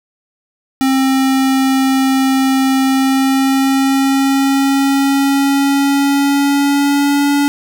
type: tone with pitch glide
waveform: square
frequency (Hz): 266 to 285.1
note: C4 to C#4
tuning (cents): +29 to +49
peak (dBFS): -11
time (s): 0.81-7.48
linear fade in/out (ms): 0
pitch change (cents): +120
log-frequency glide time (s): 2.84-7.32
effects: none